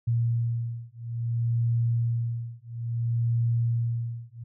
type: beating tone pair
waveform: sine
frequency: 116.8 / 117.39 Hz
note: A#2 / A#2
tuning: +4 / +13 cents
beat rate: 0.59 Hz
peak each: -27 dBFS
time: 0.07-4.44 s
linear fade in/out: 10 ms
effects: none